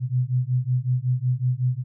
sine beating tone pair, 123.47 / 128.87 Hz, B2 / C3, 0 / -26 cents, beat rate 5.4 Hz, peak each -23 dBFS, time 0-1.84 s, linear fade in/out 50 ms, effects none

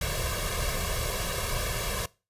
pink noise with comb filter, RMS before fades -30 dBFS, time 0.01-2.06 s, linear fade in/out 5 ms, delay 1.8 ms, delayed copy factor +0.9, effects noise-tail reverb RT60 0.3 s tail -22 dB re dry + resampled to 32000 Hz

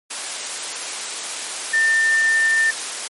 sine tone in noise, 1800 Hz, A6, 39 cents sharp, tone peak -14 dBFS, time 1.73-2.71 s, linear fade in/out 10 ms, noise white, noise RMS -27 dBFS, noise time 0.1-3.08 s, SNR +10 dB, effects high-pass 400 Hz 12 dB/octave + MP3 48 kbps

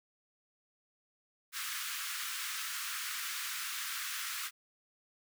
pink high-pass noise, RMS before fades -39 dBFS, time 1.52-4.51 s, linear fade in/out 50 ms, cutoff 1200 Hz, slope 48 dB/octave, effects none

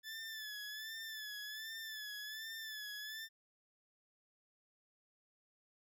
20% pulse tone with vibrato, 1737 Hz, A6, 23 cents flat, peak -39 dBFS, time 0.03-3.29 s, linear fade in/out 50 ms, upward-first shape sine, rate 1.3 Hz, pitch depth 59 cents each way, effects none

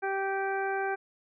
harmonic tone, 389.6 Hz, G4, 11 cents flat, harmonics 1 / 2 / 3 / 4 / 5 / 6, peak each -32 / -32 / -43 / -34 / -47 / -44 dBFS, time 0.02-0.96 s, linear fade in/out 20 ms, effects none

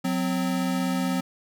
square tone pair together, 183.09 / 259.1 Hz, F#3 / C4, -18 / -17 cents, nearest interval tritone, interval 601 cents, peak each -27 dBFS, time 0.04-1.21 s, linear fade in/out 10 ms, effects none

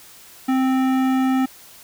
sine tone with hard clipping, 261.6 Hz, C4, in tune, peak -18 dBFS, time 0.48-1.46 s, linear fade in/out 10 ms, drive 15 dB, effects white hiss -45 dBFS RMS until 1.83 s

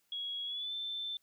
sine tone with pitch glide, 3325 to 3543 Hz, G#7 to A7, +1 to +11 cents, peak -36 dBFS, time 0.12-1.17 s, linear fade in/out 2 ms, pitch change +110 cents, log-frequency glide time 0.45-0.73 s, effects white hiss -75 dBFS RMS until 1.22 s

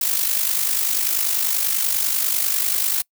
blue noise with amplitude modulation, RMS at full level -18 dBFS, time 0.01-3.02 s, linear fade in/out 5 ms, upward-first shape sine, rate 50.2 Hz, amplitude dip 60%, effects noise-tail reverb RT60 0.1 s tail -25 dB re dry

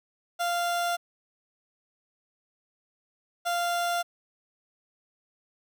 30% pulse tone pair in turn, 695 / 695 Hz, F5 / F5, -9 / -9 cents, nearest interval unison, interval 0 cents, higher neither, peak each -23 dBFS, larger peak neither, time 0.39-0.97 / 3.45-4.03 s, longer neither, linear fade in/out 20 ms, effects none

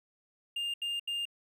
triangle tone bursts, 2809 Hz, F7, 9 cents sharp, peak -30 dBFS, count 3, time 0.56-1.254 s, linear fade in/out 5 ms, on 180 ms, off 77 ms, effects none

